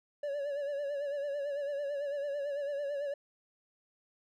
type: tone with vibrato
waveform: triangle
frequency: 570 Hz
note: C#5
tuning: 48 cents sharp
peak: -31 dBFS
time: 0.23-3.14 s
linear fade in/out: 5 ms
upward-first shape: sine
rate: 9 Hz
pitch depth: 57 cents each way
effects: none